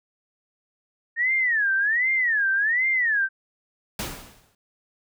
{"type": "tone with vibrato", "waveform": "sine", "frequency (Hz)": 1812, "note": "A#6", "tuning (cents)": -50, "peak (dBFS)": -19, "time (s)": [1.16, 3.29], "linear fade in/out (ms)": 50, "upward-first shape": "sine", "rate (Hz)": 1.3, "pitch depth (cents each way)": 260}
{"type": "noise with exponential decay", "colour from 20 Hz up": "pink", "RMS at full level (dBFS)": -27, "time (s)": [3.99, 4.55], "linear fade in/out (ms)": 2, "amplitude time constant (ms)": 120}
{"effects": []}